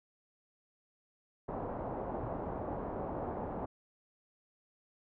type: low-pass noise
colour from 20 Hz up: white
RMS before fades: -39 dBFS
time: 1.48-3.66 s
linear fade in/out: 10 ms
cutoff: 850 Hz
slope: 24 dB/octave
type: tone with exponential decay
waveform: sine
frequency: 120 Hz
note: B2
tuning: 49 cents flat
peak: -34 dBFS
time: 2.23-2.35 s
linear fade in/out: 5 ms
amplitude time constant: 25 ms
effects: none